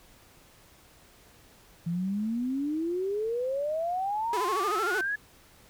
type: exponential sweep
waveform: sine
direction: up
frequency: 164.81 to 1713 Hz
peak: -27 dBFS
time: 1.86-5.16 s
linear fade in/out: 10 ms
type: tone with vibrato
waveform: sawtooth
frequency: 392 Hz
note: G4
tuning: in tune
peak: -26 dBFS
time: 4.33-5.01 s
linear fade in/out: 2 ms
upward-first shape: sine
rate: 13 Hz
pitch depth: 200 cents each way
effects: pink hiss -57 dBFS RMS until 5.69 s